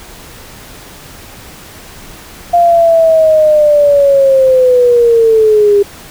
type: linear sweep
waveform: sine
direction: down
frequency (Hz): 698.5 to 400.4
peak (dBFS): -4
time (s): 2.53-5.83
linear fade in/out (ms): 10
effects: pink hiss -33 dBFS RMS until 6.1 s